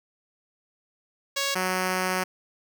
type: tone pair in turn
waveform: 5% pulse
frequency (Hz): 554.4 / 185.01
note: C#5 / F#3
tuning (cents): 0 / 0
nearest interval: octave + perfect fifth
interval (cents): 1900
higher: first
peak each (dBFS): -13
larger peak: neither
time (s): 1.36-1.55 / 1.55-2.24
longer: second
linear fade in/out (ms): 10
effects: none